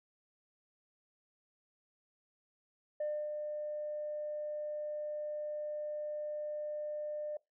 sine tone with ADSR envelope, 600 Hz, D5, 37 cents sharp, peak -31 dBFS, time 3-7.37 s, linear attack 6 ms, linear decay 280 ms, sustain -5 dB, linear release 3 ms, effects noise-tail reverb RT60 0.2 s tail -23 dB re dry + tanh soft clip ceiling -30 dBFS

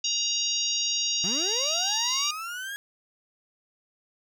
harmonic tone, 942 Hz, A#5, 18 cents sharp, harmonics 3 / 4 / 5 / 6 / 7, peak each -31 / -31 / -31 / -31 / -31 dBFS, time 0.04-2.31 s, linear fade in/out 5 ms
35% pulse linear sweep, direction up, 162.6 to 1661.2 Hz, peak -31 dBFS, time 1.24-2.76 s, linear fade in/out 0 ms
effects none

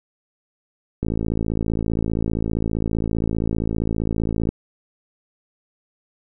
click train, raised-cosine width 3 ms, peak -10 dBFS, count 192, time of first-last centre 1.03-4.49 s, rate 55.2 Hz, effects none

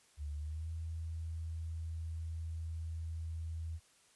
sine tone with pitch glide, 73.42 to 81.46 Hz, D2 to E2, 0 to -20 cents, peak -38 dBFS, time 0.17-3.8 s, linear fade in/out 50 ms, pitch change +180 cents, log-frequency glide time 0.34-0.69 s, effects white hiss -67 dBFS RMS until 4.15 s + resampled to 24000 Hz

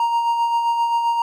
triangle tone with tremolo, 934 Hz, A#5, 3 cents sharp, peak -13 dBFS, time 0-1.22 s, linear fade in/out 2 ms, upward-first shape sine, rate 7.6 Hz, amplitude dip 40%, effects none

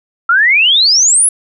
sine exponential sweep, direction up, 1335 to 10830 Hz, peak -6 dBFS, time 0.29-1.29 s, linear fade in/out 5 ms, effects none

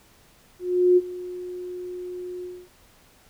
sine tone with ADSR envelope, 360 Hz, F#4, 47 cents flat, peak -12 dBFS, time 0.59-2.69 s, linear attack 380 ms, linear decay 36 ms, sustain -19 dB, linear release 260 ms, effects pink hiss -56 dBFS RMS until 3.29 s

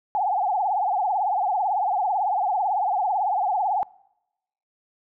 sine tone with vibrato, 786 Hz, G5, 4 cents sharp, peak -20 dBFS, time 0.15-3.83 s, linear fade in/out 0 ms, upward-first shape triangle, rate 18 Hz, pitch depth 200 cents each way, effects noise-tail reverb RT60 0.9 s tail -25 dB re dry

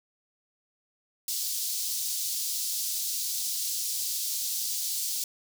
pink high-pass noise, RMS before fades -31 dBFS, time 1.28-5.24 s, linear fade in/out 2 ms, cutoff 4400 Hz, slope 24 dB/octave, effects none

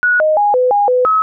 sine tone with pitch steps, 1463 / 620 / 825 / 503 / 817 / 501 / 1283 Hz, F#6 / D#5 / G#5 / B4 / G#5 / B4 / E6, -20 / -6 / -12 / +32 / -29 / +25 / -47 cents, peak -9 dBFS, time 0.03-1.22 s, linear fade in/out 0 ms, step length 170 ms, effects none

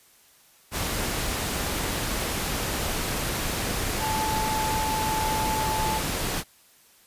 sine tone in noise, 871 Hz, A5, 18 cents flat, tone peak -26 dBFS, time 3.99-6.01 s, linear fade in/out 50 ms, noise pink, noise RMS -28 dBFS, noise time 0.71-6.44 s, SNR -1 dB, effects white hiss -57 dBFS RMS until 7.06 s + resampled to 32000 Hz

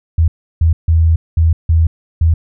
sine tone bursts at uneven times, 81.6 Hz, E2, 17 cents flat, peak -7 dBFS, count 6, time 0.18-0.28 / 0.61-0.73 / 0.88-1.16 / 1.37-1.53 / 1.69-1.87 / 2.21-2.34 s, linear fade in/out 5 ms, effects none

